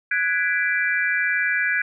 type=chord; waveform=sine; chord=G# half-diminished seventh; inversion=third; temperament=equal with one note detuned; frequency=1480 / 1661.2 / 1993.9 / 2349 Hz; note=F#6 / G#6 / B6 / D7; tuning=0 / 0 / +16 / 0 cents; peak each=-25 / -22 / -27 / -26 dBFS; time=0.11-1.82 s; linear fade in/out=5 ms; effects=none